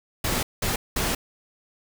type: noise bursts at uneven times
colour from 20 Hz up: pink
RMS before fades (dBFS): -25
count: 3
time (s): 0.24-0.43 / 0.62-0.76 / 0.96-1.15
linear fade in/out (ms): 5
effects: none